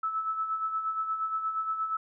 sine tone with tremolo, 1307 Hz, E6, 15 cents flat, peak -26 dBFS, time 0.03-1.97 s, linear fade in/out 5 ms, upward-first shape sine, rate 8.5 Hz, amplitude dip 55%, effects none

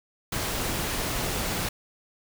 pink noise, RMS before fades -29 dBFS, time 0.32-1.69 s, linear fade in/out 5 ms, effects none

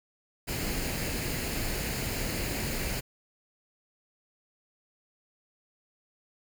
pink noise with comb filter, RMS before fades -32 dBFS, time 0.47-3.01 s, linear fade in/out 20 ms, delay 0.43 ms, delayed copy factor +0.5, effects none

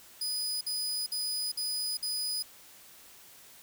sawtooth tone bursts, 4974 Hz, D#8, 1 cent flat, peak -28 dBFS, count 5, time 0.21-2.426 s, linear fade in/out 5 ms, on 400 ms, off 54 ms, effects white hiss -54 dBFS RMS until 3.62 s

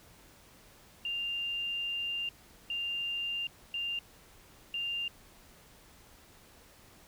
sine tone bursts at uneven times, 2794 Hz, F7, in tune, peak -32 dBFS, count 4, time 1.05-2.29 / 2.7-3.47 / 3.74-3.99 / 4.74-5.08 s, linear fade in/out 2 ms, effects pink hiss -58 dBFS RMS until 7.07 s

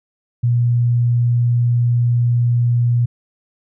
sine tone, 120.1 Hz, B2, 48 cents flat, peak -12 dBFS, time 0.43-3.06 s, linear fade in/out 10 ms, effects none

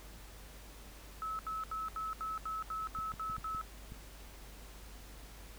sine tone bursts, 1298 Hz, E6, 27 cents flat, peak -36 dBFS, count 10, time 1.22-3.613 s, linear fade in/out 0 ms, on 170 ms, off 77 ms
clicks, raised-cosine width 5 ms, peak -35 dBFS, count 6, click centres 2.988 / 3.139 / 3.299 / 3.382 / 3.548 / 3.921 s
effects added 50 Hz sine -51 dBFS peak until 5.58 s + pink hiss -55 dBFS RMS until 5.58 s

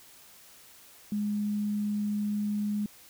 sine tone, 207.7 Hz, G#3, in tune, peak -27 dBFS, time 1.12-2.86 s, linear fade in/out 2 ms, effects white hiss -54 dBFS RMS until 3.09 s

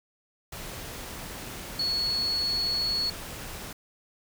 sine tone in noise, 4376 Hz, C#8, 23 cents flat, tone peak -25 dBFS, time 1.79-3.1 s, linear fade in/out 5 ms, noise pink, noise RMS -39 dBFS, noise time 0.52-3.73 s, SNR +11 dB, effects none

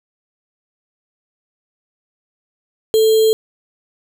sine tone with sample-and-hold, 440 Hz, A4, in tune, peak -9 dBFS, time 2.94-3.33 s, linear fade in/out 0 ms, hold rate 3675 Hz, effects none

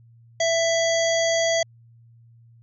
harmonic tone, 663 Hz, E5, 10 cents sharp, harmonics 1 / 3 / 5 / 7 / 9 / 10, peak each -20 / -27 / -30 / -32 / -32 / -31 dBFS, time 0.4-1.63 s, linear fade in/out 5 ms, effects added 116 Hz sine -49 dBFS peak until 2.62 s

